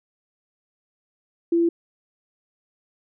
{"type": "tone", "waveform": "sine", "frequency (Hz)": 338.1, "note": "E4", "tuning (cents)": 44, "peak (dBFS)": -16, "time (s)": [1.52, 1.69], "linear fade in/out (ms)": 5, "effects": []}